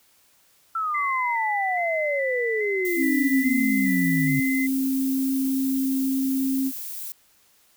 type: exponential sweep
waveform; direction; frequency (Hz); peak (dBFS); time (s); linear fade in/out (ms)
sine; down; 1347 to 140; -23; 0.75-4.4; 5
type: tone with vibrato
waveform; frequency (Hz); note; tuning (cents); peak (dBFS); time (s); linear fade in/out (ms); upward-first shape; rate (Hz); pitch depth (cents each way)
sine; 2018; B6; +37; -26; 0.94-4.67; 10; square; 1.2; 28
type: noise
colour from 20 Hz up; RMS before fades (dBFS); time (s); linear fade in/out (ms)
violet; -34; 2.85-7.12; 0
type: tone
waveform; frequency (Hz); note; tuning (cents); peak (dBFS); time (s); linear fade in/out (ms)
sine; 266.2; C4; +30; -21; 2.96-6.72; 50
effects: white hiss -60 dBFS RMS until 7.76 s